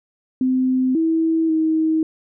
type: tone with pitch steps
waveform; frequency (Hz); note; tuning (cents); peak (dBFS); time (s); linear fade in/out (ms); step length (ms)
sine; 257.8 / 324.5 / 317.5; C4 / E4 / D#4; -26 / -27 / +35; -15; 0.41-2.03; 2; 540
effects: none